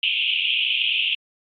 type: band-pass noise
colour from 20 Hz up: pink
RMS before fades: -22 dBFS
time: 0.03-1.15 s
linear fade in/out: 2 ms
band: 2500 to 3300 Hz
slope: 96 dB/octave
effects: AAC 48 kbps